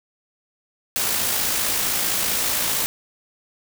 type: noise with amplitude modulation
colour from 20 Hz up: white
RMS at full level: -21 dBFS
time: 0.96-2.86 s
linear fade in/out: 0 ms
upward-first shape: sine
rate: 55.4 Hz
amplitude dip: 30%
effects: none